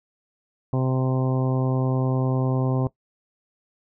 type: harmonic tone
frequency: 130 Hz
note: C3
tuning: 11 cents flat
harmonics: 1 / 2 / 3 / 4 / 5 / 6 / 7 / 8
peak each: -21 / -27 / -31 / -33 / -35 / -37 / -38 / -39 dBFS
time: 0.73-2.87 s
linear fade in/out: 2 ms
effects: noise-tail reverb RT60 0.1 s tail -18 dB re dry